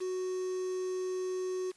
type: tone with quantisation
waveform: triangle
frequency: 370 Hz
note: F#4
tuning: in tune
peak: -30 dBFS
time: 0-1.72 s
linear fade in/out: 20 ms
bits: 8
effects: white hiss -63 dBFS RMS until 1.76 s + resampled to 24000 Hz